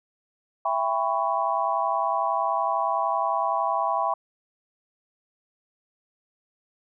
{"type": "chord", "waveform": "sine", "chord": "C# half-diminished seventh", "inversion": "first", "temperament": "just", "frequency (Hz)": [665.2, 798.3, 997.9, 1108.7], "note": ["E5", "G5", "B5", "C#6"], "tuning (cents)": [16, 31, 18, 0], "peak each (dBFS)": [-28, -27, -27, -28], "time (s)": [0.65, 4.14], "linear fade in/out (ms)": 5, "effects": []}